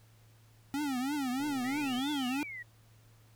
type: tone with vibrato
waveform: square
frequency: 271.4 Hz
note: C#4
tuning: 36 cents flat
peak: -32 dBFS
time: 0.74-2.43 s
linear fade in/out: 0 ms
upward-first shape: triangle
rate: 3.1 Hz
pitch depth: 200 cents each way
type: click train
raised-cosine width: 2 ms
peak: -40 dBFS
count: 74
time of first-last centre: 1.4-1.993 s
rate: 123 Hz
type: exponential two-way sweep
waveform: sine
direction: up then down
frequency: 1876 to 3628 to 1876 Hz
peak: -40 dBFS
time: 1.64-2.63 s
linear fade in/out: 10 ms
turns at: 2.07 s
effects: added 111 Hz sine -59 dBFS peak until 3.35 s + pink hiss -66 dBFS RMS until 3.35 s